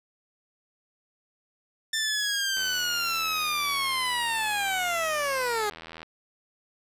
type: linear sweep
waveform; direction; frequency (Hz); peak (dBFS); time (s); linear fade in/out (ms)
15% pulse; down; 1788 to 405.7; -19; 1.93-5.7; 5
type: click train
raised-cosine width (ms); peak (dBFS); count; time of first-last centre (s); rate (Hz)
0.3; -25; 283; 2.57-6.03; 81.5
effects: resampled to 32000 Hz